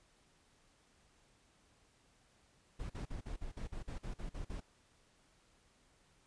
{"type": "noise bursts", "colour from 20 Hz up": "brown", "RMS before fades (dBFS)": -42, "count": 12, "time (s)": [2.79, 4.605], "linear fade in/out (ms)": 10, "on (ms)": 110, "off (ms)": 45, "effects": ["pink hiss -70 dBFS RMS until 6.26 s", "resampled to 22050 Hz"]}